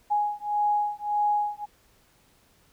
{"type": "beating tone pair", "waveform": "sine", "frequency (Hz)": [830.6, 832.3], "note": ["G#5", "G#5"], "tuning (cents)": [0, 4], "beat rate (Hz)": 1.7, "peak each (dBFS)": -26, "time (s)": [0.1, 1.66], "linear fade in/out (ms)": 20, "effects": ["pink hiss -62 dBFS RMS until 2.72 s"]}